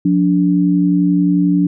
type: tone pair together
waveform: sine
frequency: 178.4 / 289.7 Hz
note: F3 / D4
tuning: +37 / -24 cents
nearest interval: minor sixth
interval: 839 cents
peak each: -13 dBFS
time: 0.05-1.67 s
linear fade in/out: 5 ms
effects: none